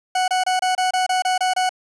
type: tone bursts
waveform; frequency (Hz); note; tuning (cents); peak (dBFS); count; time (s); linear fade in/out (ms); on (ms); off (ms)
40% pulse; 740; F#5; 0; -16; 10; 0.15-1.693; 5; 130; 27
effects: resampled to 22050 Hz + 8-bit